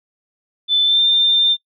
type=tone with pitch glide; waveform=sine; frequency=3520 to 3594 Hz; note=A7 to A7; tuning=0 to +36 cents; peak=-11 dBFS; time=0.68-1.57 s; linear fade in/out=50 ms; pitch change=+36 cents; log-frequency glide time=0.84-1.02 s; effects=noise-tail reverb RT60 0.1 s tail -19 dB re dry